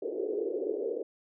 pink band-pass noise, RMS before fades -33 dBFS, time 0.02-1.03 s, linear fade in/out 5 ms, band 360 to 490 Hz, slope 48 dB/octave, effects none

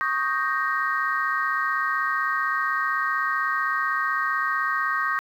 sine chord, Eb dominant seventh, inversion third, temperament equal, 1108.7 / 1244.5 / 1568 / 1864.7 Hz, Db6 / Eb6 / G6 / Bb6, 0 / 0 / 0 / 0 cents, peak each -27 dBFS, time 0.01-5.19 s, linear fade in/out 0 ms, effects tanh soft clip ceiling -12 dBFS + 9-bit

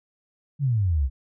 sine exponential sweep, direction down, 150 to 61.6 Hz, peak -19 dBFS, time 0.59-1.1 s, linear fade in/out 50 ms, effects none

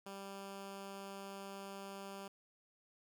10% pulse tone, 196.6 Hz, G3, 5 cents sharp, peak -38 dBFS, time 0.06-2.28 s, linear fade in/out 5 ms, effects none

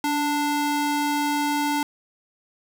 square ring-modulated tone, 588 Hz, D5, 2 cents sharp, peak -19 dBFS, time 0.04-1.83 s, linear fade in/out 2 ms, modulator 299 Hz, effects none

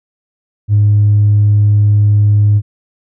triangle tone with tanh clipping, 103.83 Hz, G#2, in tune, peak -6 dBFS, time 0.68-2.62 s, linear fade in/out 50 ms, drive 5 dB, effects none

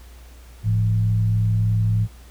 sine tone with frequency modulation, 107.4 Hz, A2, 41 cents flat, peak -16 dBFS, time 0.63-2.08 s, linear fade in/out 50 ms, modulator 63.4 Hz, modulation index 0.46, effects added 60 Hz sine -41 dBFS peak until 2.3 s + pink hiss -51 dBFS RMS until 2.3 s

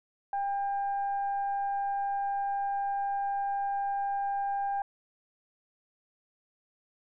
sine tone with frequency modulation, 798 Hz, G5, 31 cents sharp, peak -28 dBFS, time 0.33-4.82 s, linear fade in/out 2 ms, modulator 802 Hz, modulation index 0.28, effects none

